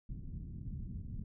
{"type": "low-pass noise", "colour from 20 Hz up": "pink", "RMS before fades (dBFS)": -43, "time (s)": [0.09, 1.24], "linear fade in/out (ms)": 5, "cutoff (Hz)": 200, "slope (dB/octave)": 24, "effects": []}